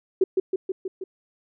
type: tone with echo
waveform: sine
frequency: 377.4 Hz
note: F#4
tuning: 34 cents sharp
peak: -14 dBFS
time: 0.21-0.24 s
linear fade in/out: 5 ms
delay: 160 ms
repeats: 5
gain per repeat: -3 dB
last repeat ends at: 1.04 s
effects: none